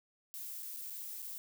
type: noise with dropouts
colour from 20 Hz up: violet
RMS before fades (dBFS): -44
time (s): 0.34-1.38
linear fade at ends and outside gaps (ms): 0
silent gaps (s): 0.623-0.628 / 0.763-0.769 / 0.9-0.905 / 1.22-1.225
effects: none